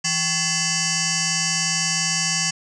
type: tone with frequency modulation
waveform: sine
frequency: 164.81 Hz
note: E3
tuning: in tune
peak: -19 dBFS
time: 0.04-2.51 s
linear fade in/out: 10 ms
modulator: 943 Hz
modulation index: 7.5
effects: none